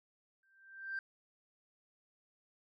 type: tone with exponential growth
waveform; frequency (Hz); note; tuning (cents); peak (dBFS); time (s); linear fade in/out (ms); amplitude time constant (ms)
sine; 1570; G6; +2; -33; 0.43-0.99; 2; 120
effects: tanh soft clip ceiling -33 dBFS